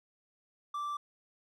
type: tone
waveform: triangle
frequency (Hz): 1171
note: D6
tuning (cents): -5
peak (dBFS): -32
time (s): 0.74-0.97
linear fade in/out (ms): 5
effects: none